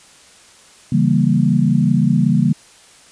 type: chord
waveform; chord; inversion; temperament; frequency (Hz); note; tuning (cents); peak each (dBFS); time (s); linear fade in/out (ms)
sine; C# diminished seventh; none; equal with one note detuned; 139.64 / 164.81 / 196 / 233.1; C#3 / E3 / G3 / Bb3; +13 / 0 / 0 / 0; -17; 0.92-2.53; 5
effects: white hiss -46 dBFS RMS until 3.11 s + resampled to 22050 Hz